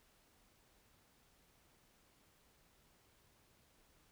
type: silence
effects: pink hiss -71 dBFS RMS until 4.11 s